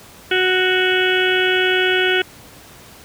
harmonic tone, 370 Hz, F#4, in tune, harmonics 1 / 2 / 4 / 5 / 6 / 7 / 8 / 9, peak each -18 / -27 / -19 / -26 / -25 / -25 / -23 / -26 dBFS, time 0.31-2.22 s, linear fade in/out 5 ms, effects pink hiss -42 dBFS RMS until 3.04 s + high-pass 60 Hz 12 dB/octave

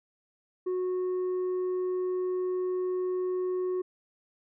sine tone with tanh clipping, 366.7 Hz, F#4, 15 cents flat, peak -28 dBFS, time 0.66-3.82 s, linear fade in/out 10 ms, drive 3 dB, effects none

